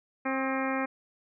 harmonic tone with a mistuned harmonic, 266.2 Hz, C4, 30 cents sharp, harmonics 1 / 2 / 3 / 4 / 5 / 6 / 7 / 8 / 9, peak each -31 / -34 / -36 / -37 / -38 / -39 / -39 / -40 / -41 dBFS, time 0.25-0.86 s, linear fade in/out 10 ms, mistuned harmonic 5, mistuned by -44 cents, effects none

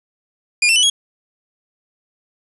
sawtooth tone with pitch steps, 2423 / 2688 / 2983 / 3310 Hz, D#7 / E7 / F#7 / G#7, -47 / +33 / +13 / -6 cents, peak -8 dBFS, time 0.62-0.9 s, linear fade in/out 5 ms, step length 70 ms, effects resampled to 24000 Hz + 7-bit

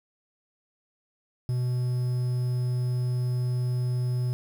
triangle tone with quantisation, 124.4 Hz, B2, 13 cents sharp, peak -22 dBFS, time 1.49-4.33 s, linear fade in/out 0 ms, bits 8, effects none

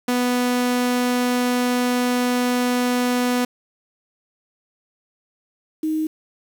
sawtooth / sine tone pair in turn, 246.9 / 313 Hz, B3 / D#4, 0 / +10 cents, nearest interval major third, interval 410 cents, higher second, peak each -14 / -19 dBFS, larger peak first, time 0.08-3.45 / 5.83-6.07 s, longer first, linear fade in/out 5 ms, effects 7-bit

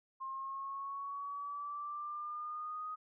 sine exponential sweep, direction up, 1062 to 1252 Hz, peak -39 dBFS, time 0.2-2.96 s, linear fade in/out 20 ms, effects none

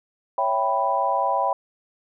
sine chord, C# half-diminished seventh, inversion none, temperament equal, 554.4 / 659.3 / 784 / 987.8 Hz, C#5 / E5 / G5 / B5, 0 / 0 / 0 / 0 cents, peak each -27 / -27 / -24 / -23 dBFS, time 0.38-1.53 s, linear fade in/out 2 ms, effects none

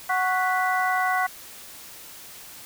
harmonic tone with a mistuned harmonic, 370.1 Hz, F#4, in tune, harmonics 2 / 3 / 4 / 5, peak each -24 / -27 / -27 / -28 dBFS, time 0.09-1.27 s, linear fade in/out 10 ms, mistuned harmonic 5, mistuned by +110 cents, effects white hiss -43 dBFS RMS until 2.65 s

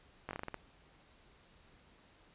slowing click train, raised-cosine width 0.5 ms, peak -25 dBFS, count 8, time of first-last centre 0.29-0.543 s, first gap 19 ms, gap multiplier 1.21, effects pink hiss -64 dBFS RMS until 2.34 s + resampled to 8000 Hz

